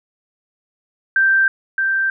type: tone with echo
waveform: sine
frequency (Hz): 1568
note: G6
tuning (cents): 0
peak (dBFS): -11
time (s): 1.16-1.48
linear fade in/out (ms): 2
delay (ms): 620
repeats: 1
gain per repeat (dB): -4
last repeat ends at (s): 2.1
effects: none